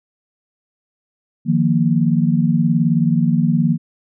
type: chord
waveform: sine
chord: Eb suspended second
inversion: none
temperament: equal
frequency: 155.56 / 174.61 / 233.1 Hz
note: Eb3 / F3 / Bb3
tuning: 0 / 0 / 0 cents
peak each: -17 dBFS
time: 1.45-3.78 s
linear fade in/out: 50 ms
effects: none